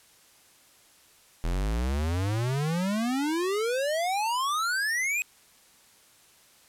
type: exponential sweep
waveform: square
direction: up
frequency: 40.53 to 2545 Hz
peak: -26 dBFS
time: 1.44-5.22 s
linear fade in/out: 0 ms
effects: white hiss -58 dBFS RMS until 6.68 s + low-pass 12000 Hz 12 dB/octave